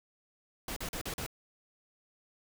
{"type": "noise bursts", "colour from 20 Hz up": "pink", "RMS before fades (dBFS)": -38, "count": 5, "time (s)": [0.68, 1.264], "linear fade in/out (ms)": 2, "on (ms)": 84, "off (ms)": 41, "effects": []}